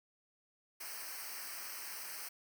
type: noise with comb filter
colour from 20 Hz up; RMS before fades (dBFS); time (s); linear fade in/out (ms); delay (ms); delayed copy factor
white; -45; 0.8-2.29; 10; 0.28; -1
effects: none